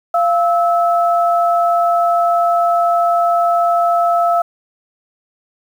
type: tone pair together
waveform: sine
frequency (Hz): 690.8 / 1304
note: F5 / E6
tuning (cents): -19 / -19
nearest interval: major seventh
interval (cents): 1100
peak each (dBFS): -12 / -17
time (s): 0.14-4.42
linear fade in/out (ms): 5
effects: 7-bit